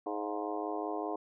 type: harmonic tone with a mistuned harmonic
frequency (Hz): 105.1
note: G#2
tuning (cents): +21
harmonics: 3 / 4 / 5 / 6 / 7 / 8 / 9 / 10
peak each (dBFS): -39 / -39 / -44 / -44 / -39 / -46 / -45 / -45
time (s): 0.06-1.16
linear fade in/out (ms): 5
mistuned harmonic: 7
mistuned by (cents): -47
effects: none